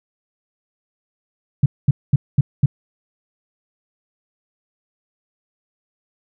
sine tone bursts, 138.59 Hz, C#3, in tune, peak -8 dBFS, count 5, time 1.63-2.66 s, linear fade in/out 5 ms, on 30 ms, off 220 ms, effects none

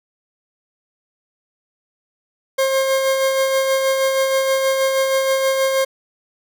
40% pulse tone with tremolo, 534 Hz, C5, 35 cents sharp, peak -13 dBFS, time 2.58-5.85 s, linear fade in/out 10 ms, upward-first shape sine, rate 6.3 Hz, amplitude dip 35%, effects none

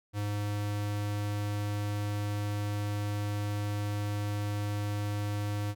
square tone, 103.3 Hz, G#2, 9 cents flat, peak -31 dBFS, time 0.13-5.75 s, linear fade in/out 50 ms, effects none

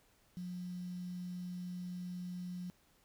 sine tone with quantisation, 179.3 Hz, F3, 46 cents sharp, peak -40 dBFS, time 0.37-2.7 s, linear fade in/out 0 ms, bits 10, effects pink hiss -70 dBFS RMS until 3.04 s

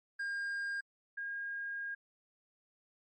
triangle / sine tone pair in turn, 1612 / 1623.2 Hz, G6 / G#6, +48 / -40 cents, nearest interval unison, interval 12 cents, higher second, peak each -33 / -37 dBFS, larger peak first, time 0.19-0.81 / 1.17-1.95 s, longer second, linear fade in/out 10 ms, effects MP3 32 kbps

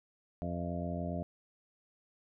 harmonic tone with a mistuned harmonic, 87.31 Hz, F2, in tune, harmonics 1 / 2 / 3 / 4 / 5 / 6 / 7 / 8, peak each -40 / -38 / -42 / -49 / -50 / -50 / -42 / -44 dBFS, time 0.42-1.23 s, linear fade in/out 0 ms, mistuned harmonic 8, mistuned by -43 cents, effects none

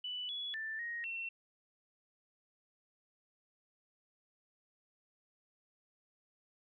sine tone with pitch steps, 2975 / 3389 / 1771 / 1875 / 2708 Hz, F#7 / G#7 / A6 / A#6 / E7, +9 / +34 / +11 / +10 / +46 cents, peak -38 dBFS, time 0.04-1.29 s, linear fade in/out 5 ms, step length 250 ms, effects none

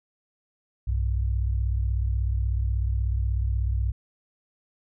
sine tone pair together, 61.61 / 98 Hz, B1 / G2, -4 / 0 cents, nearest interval minor sixth, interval 804 cents, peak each -23 / -28 dBFS, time 0.87-3.92 s, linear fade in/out 10 ms, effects none

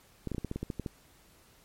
clicks, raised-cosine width 3 ms, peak -21 dBFS, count 11, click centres 0.273 / 0.317 / 0.347 / 0.382 / 0.447 / 0.514 / 0.56 / 0.63 / 0.702 / 0.797 / 0.862 s, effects pink hiss -61 dBFS RMS until 1.64 s + MP3 64 kbps

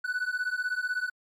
triangle beating tone pair, 1480 / 1496 Hz, F#6 / F#6, 0 / +19 cents, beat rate 16 Hz, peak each -29 dBFS, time 0.04-1.1 s, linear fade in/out 10 ms, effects MP3 64 kbps

